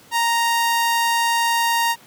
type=tone; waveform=sawtooth; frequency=931 Hz; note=A#5; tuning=2 cents flat; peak=-13 dBFS; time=0.11-1.96 s; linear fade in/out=50 ms; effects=pink hiss -48 dBFS RMS until 2.06 s + high-pass 150 Hz 12 dB/octave